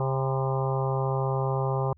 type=harmonic tone with a mistuned harmonic; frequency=133.7 Hz; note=C3; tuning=38 cents sharp; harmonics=1 / 3 / 4 / 5 / 6 / 7 / 8 / 9; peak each=-26 / -32 / -33 / -38 / -34 / -38 / -36 / -40 dBFS; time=0-1.93 s; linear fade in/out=2 ms; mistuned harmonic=8; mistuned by=-63 cents; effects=added 78 Hz sine -55 dBFS peak until 1.97 s